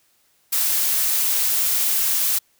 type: noise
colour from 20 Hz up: blue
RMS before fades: -20 dBFS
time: 0.52-2.39 s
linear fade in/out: 10 ms
effects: white hiss -62 dBFS RMS until 2.59 s